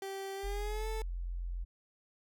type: tone with pitch glide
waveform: 30% pulse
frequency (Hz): 389.2 to 439.4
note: G4 to A4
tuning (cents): -12 to -2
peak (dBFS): -36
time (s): 0.02-1.02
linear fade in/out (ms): 2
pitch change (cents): +210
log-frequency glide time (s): 0.35-0.88
type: tone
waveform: sine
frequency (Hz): 43.65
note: F1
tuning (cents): 0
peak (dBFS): -35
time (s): 0.43-1.65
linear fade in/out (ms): 20
effects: none